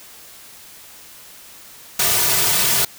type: noise with comb filter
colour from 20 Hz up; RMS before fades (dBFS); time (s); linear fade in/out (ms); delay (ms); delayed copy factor
white; -17; 1.99-2.85; 5; 3.7; -1
effects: white hiss -42 dBFS RMS until 2.98 s